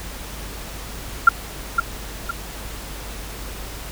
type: tone with echo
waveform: sine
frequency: 1380 Hz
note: F6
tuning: 21 cents flat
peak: -4 dBFS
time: 1.27-1.29 s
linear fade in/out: 5 ms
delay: 510 ms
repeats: 2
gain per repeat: -8 dB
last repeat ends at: 2.31 s
effects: added 50 Hz sine -35 dBFS peak until 3.91 s + pink hiss -35 dBFS RMS until 3.91 s